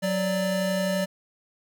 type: tone pair together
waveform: square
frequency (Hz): 185.2 / 587.3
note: F#3 / D5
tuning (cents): +2 / 0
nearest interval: octave + minor sixth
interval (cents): 1998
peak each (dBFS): -27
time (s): 0.02-1.06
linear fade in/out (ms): 20
effects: none

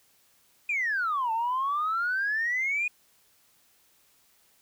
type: exponential two-way sweep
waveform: sine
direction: down then up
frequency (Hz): 2482 to 880 to 2482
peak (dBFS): -24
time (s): 0.69-2.88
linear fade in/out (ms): 5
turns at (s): 1.32
effects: tanh soft clip ceiling -21 dBFS + white hiss -64 dBFS RMS until 4.61 s

